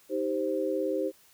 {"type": "chord", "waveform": "sine", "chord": "C minor", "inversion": "first", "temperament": "just", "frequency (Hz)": [314, 392.4, 523.3], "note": ["Eb4", "G4", "C5"], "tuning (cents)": [16, 2, 0], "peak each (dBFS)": [-32, -31, -30], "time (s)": [0.09, 1.12], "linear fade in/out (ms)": 50, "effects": ["white hiss -60 dBFS RMS until 1.33 s"]}